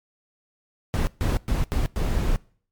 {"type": "noise bursts at uneven times", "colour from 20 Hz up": "brown", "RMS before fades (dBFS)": -22, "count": 5, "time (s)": [[0.94, 1.07], [1.21, 1.37], [1.48, 1.64], [1.72, 1.86], [1.96, 2.36]], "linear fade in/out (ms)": 0, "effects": ["noise-tail reverb RT60 0.5 s tail -23 dB re dry", "MP3 96 kbps"]}